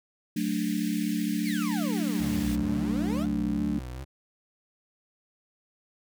pink high-pass noise, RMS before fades -42 dBFS, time 0.36-2.56 s, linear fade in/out 10 ms, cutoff 1600 Hz, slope 96 dB/octave
sine chord, D major, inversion first, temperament equal, 185 / 220 / 293.7 Hz, F#3 / A3 / D4, 0 / 0 / 0 cents, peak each -31 / -29 / -30 dBFS, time 0.36-3.79 s, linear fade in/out 5 ms
30% pulse exponential two-way sweep, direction down then up, 2554 to 55.9 to 768 Hz, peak -33 dBFS, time 1.43-3.27 s, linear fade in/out 50 ms, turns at 2.52 s
30% pulse tone with vibrato, 67 Hz, C2, 42 cents sharp, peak -33 dBFS, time 2.19-4.05 s, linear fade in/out 20 ms, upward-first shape sine, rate 2.2 Hz, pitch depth 140 cents each way
effects none

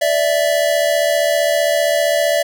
square tone pair together, 584 / 659.3 Hz, D5 / E5, -10 / 0 cents, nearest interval major second, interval 210 cents, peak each -17 dBFS, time 0.01-2.43 s, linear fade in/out 10 ms, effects none

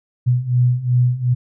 sine beating tone pair, 122.3 / 125 Hz, B2 / B2, -16 / +21 cents, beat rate 2.7 Hz, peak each -18 / -15 dBFS, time 0.26-1.35 s, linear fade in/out 20 ms, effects none

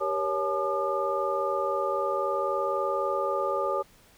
sine tone cluster, 392.6 / 476.4 / 557 / 859 / 1208 Hz, G4 / A#4 / C#5 / A5 / D6, +3 / +38 / +8 / -42 / +48 cents, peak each -32 / -35 / -29 / -34 / -30 dBFS, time 0-3.83 s, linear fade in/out 20 ms, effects pink hiss -58 dBFS RMS until 4.17 s

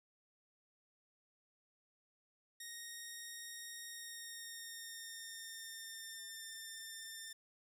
10% pulse tone with pitch glide, 1864.7 to 1796 Hz, A#6 to A6, 0 to +35 cents, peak -38 dBFS, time 2.6-7.33 s, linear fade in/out 5 ms, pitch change -65 cents, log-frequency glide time 3.86-6.39 s, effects none

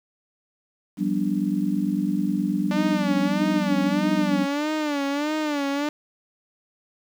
sine chord, G dominant seventh, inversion third, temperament just, 176.4 / 196 / 245 / 294 Hz, F3 / G3 / B3 / D4, +18 / 0 / -14 / +2 cents, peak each -29 / -24 / -29 / -26 dBFS, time 0.97-4.47 s, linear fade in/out 50 ms
sawtooth tone with vibrato, 293.6 Hz, D4, in tune, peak -19 dBFS, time 2.71-5.89 s, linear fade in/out 2 ms, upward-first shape sine, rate 1.6 Hz, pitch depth 96 cents each way
effects low-pass 5000 Hz 12 dB/octave + 8-bit

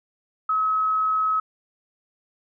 sine tone, 1282 Hz, E6, 49 cents flat, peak -19 dBFS, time 0.49-1.4 s, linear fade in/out 5 ms, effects none

